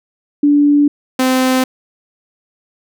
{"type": "tone pair in turn", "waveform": ["sine", "sawtooth"], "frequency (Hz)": [290.3, 258.3], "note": ["D4", "C4"], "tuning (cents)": [-20, -22], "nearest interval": "major second", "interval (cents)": 202, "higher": "first", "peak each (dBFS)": -7, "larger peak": "neither", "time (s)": [[0.43, 0.88], [1.19, 1.64]], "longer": "neither", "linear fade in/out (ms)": 5, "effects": []}